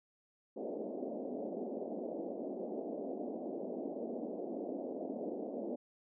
pink band-pass noise, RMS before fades -41 dBFS, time 0.56-5.76 s, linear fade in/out 10 ms, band 220 to 670 Hz, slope 48 dB/octave, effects none

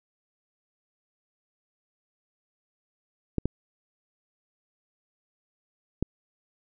clicks, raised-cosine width 3 ms, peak -12 dBFS, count 3, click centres 3.383 / 3.456 / 6.026 s, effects none

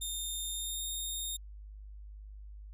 15% pulse tone with pitch glide, 3642 to 3684 Hz, A#7 to A#7, -41 to -21 cents, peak -29 dBFS, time 0.01-1.37 s, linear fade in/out 10 ms, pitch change +20 cents, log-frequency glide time 0.47-0.85 s, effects added 51 Hz sine -45 dBFS peak until 2.73 s

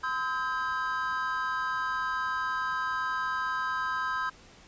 triangle tone cluster, 1024 / 1283 / 1592 Hz, C6 / E6 / G6, -38 / -47 / +26 cents, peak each -31 dBFS, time 0.03-4.3 s, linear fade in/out 10 ms, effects pink hiss -54 dBFS RMS until 4.67 s + resampled to 16000 Hz

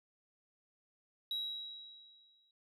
sine tone with exponential decay, 3862 Hz, B7, 39 cents flat, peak -31 dBFS, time 1.31-2.51 s, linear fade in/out 2 ms, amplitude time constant 260 ms, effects tanh soft clip ceiling -33 dBFS + MP3 96 kbps

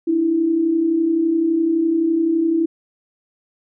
sine tone pair together, 297.8 / 329.6 Hz, D4 / E4, +24 / 0 cents, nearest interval major second, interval 176 cents, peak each -24 / -15 dBFS, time 0.07-2.66 s, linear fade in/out 10 ms, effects none

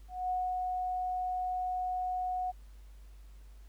sine tone with ADSR envelope, 733 Hz, F#5, 16 cents flat, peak -29 dBFS, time 0.08-2.52 s, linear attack 220 ms, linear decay 250 ms, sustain -2 dB, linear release 23 ms, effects added 50 Hz sine -49 dBFS peak until 3.68 s + pink hiss -67 dBFS RMS until 3.68 s

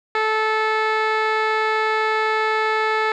15% pulse tone with low-pass filter, 436.1 Hz, A4, 15 cents flat, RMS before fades -20 dBFS, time 0.15-3.12 s, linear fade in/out 2 ms, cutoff 2700 Hz, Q 2.1, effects none

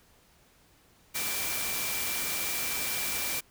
sine tone in noise, 2346 Hz, D7, 2 cents flat, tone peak -38 dBFS, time 1.14-3.41 s, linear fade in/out 20 ms, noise white, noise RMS -32 dBFS, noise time 1.14-3.41 s, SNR -9 dB, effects pink hiss -62 dBFS RMS until 3.5 s

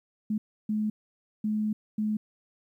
sine tone bursts at uneven times, 213.7 Hz, G#3, 50 cents sharp, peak -25 dBFS, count 4, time 0.3-0.38 / 0.69-0.9 / 1.44-1.73 / 1.98-2.17 s, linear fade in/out 5 ms, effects 11-bit

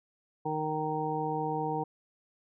harmonic tone, 155 Hz, D#3, 6 cents flat, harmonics 1 / 2 / 3 / 5 / 6, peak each -37 / -37 / -35 / -34 / -36 dBFS, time 0.45-1.84 s, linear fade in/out 10 ms, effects none

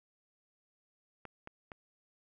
clicks, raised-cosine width 0.5 ms, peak -30 dBFS, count 3, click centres 1.253 / 1.474 / 1.718 s, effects none

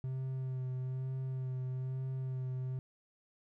triangle tone with vibrato, 130 Hz, C3, 11 cents flat, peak -33 dBFS, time 0.04-2.79 s, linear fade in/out 0 ms, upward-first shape sine, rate 1.1 Hz, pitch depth 21 cents each way, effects none

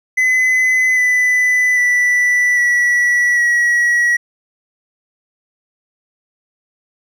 triangle tone with pitch steps, 2023 / 1996.3 / 1970 / 1944 / 1918.3 Hz, B6 / B6 / B6 / B6 / A#6, +41 / +18 / -5 / -28 / +49 cents, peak -9 dBFS, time 0.17-4.17 s, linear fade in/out 10 ms, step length 800 ms, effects none

